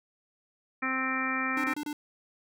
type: harmonic tone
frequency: 261.6 Hz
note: C4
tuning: in tune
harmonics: 1 / 2 / 3 / 4 / 5 / 6 / 7 / 8 / 9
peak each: -34 / -44 / -42 / -40 / -33 / -43 / -33 / -44 / -34 dBFS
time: 0.82-1.74 s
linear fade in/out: 10 ms
type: tone bursts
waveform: square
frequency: 296.4 Hz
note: D4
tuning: 16 cents sharp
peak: -33 dBFS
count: 4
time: 1.57-1.93 s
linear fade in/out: 2 ms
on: 69 ms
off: 28 ms
effects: none